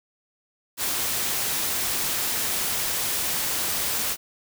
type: noise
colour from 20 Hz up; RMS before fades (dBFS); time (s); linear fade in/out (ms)
white; -26; 0.77-4.17; 50
effects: none